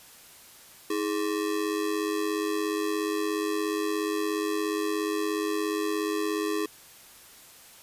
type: ring-modulated tone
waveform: square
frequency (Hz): 367.6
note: F#4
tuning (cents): -11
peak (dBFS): -24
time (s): 0.9-6.66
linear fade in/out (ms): 5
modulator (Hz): 48.5
effects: white hiss -51 dBFS RMS until 7.82 s + resampled to 32000 Hz